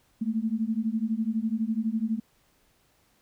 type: beating tone pair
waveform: sine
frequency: 216.3 / 228.3 Hz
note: A3 / A#3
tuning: -29 / -36 cents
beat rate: 12 Hz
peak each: -28 dBFS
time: 0.21-2.2 s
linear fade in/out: 10 ms
effects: pink hiss -66 dBFS RMS until 3.21 s